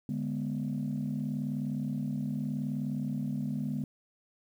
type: chord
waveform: sine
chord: G# diminished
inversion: second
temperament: equal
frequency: 146.83 / 207.7 / 246.9 Hz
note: D3 / G#3 / B3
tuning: 0 / 0 / 0 cents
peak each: -34 dBFS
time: 0.09-3.84 s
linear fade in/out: 2 ms
effects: tanh soft clip ceiling -24 dBFS + 10-bit